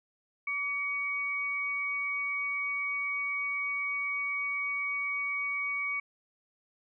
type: tone pair together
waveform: sine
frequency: 1151 / 2248 Hz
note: D6 / C#7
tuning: -35 / +24 cents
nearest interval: octave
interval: 1159 cents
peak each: -40 / -30 dBFS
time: 0.47-6 s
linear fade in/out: 5 ms
effects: none